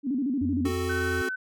sine tone with vibrato, 264.8 Hz, C4, 21 cents sharp, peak -24 dBFS, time 0.03-0.72 s, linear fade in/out 50 ms, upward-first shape square, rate 13 Hz, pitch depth 130 cents each way
sine tone with pitch glide, 87.8 to 85.35 Hz, F2 to F2, +10 to -39 cents, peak -30 dBFS, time 0.41-1.22 s, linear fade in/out 5 ms, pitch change -49 cents, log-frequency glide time 0.71-1.1 s
square chord, F# diminished, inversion second, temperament equal, 261.6 / 370 / 440 Hz, C4 / F#4 / A4, 0 / 0 / 0 cents, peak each -35 / -31 / -35 dBFS, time 0.65-1.29 s, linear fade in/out 5 ms
sine tone, 1516 Hz, F#6, 42 cents sharp, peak -29 dBFS, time 0.89-1.36 s, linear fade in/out 10 ms
effects none

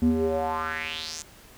square tone with band-pass filter sweep, 79.7 Hz, D#2, 42 cents sharp, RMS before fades -27 dBFS, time 0.02-1.22 s, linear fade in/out 0 ms, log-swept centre 210 to 7000 Hz, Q 4.1, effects pink hiss -51 dBFS RMS until 1.57 s

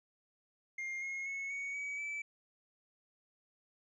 triangle tone with pitch steps, 2119 / 2156 / 2194 / 2232 / 2271 / 2311 Hz, C7 / C#7 / C#7 / C#7 / C#7 / D7, +21 / -49 / -18 / +11 / +41 / -28 cents, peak -36 dBFS, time 0.78-2.22 s, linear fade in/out 5 ms, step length 240 ms, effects resampled to 22050 Hz

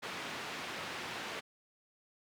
white band-pass noise, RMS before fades -42 dBFS, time 0.02-1.41 s, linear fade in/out 20 ms, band 130 to 2700 Hz, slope 12 dB/octave, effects none

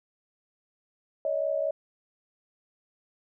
sine tone pair together, 566 / 630.2 Hz, C#5 / D#5, +36 / +22 cents, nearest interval major second, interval 186 cents, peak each -28 dBFS, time 1.25-1.71 s, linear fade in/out 2 ms, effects none

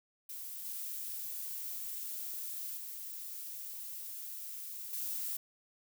violet noise with level steps, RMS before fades -44 / -41 / -44 / -38 dBFS, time 0.29-5.37 s, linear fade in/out 5 ms, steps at 0.65 / 2.77 / 4.93 s, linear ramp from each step 2 ms, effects none

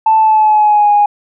sine tone with pitch glide, 880 to 825.8 Hz, A5 to G#5, 0 to -10 cents, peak -5 dBFS, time 0.06-1.06 s, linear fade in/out 5 ms, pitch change -110 cents, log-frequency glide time 0.17-0.91 s, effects tanh soft clip ceiling -1 dBFS

